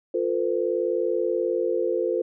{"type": "tone cluster", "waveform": "sine", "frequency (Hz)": [351.1, 449.6, 510], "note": ["F4", "A4", "C5"], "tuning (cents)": [9, 37, -44], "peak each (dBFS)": -26, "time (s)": [0.14, 2.22], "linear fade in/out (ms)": 5, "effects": []}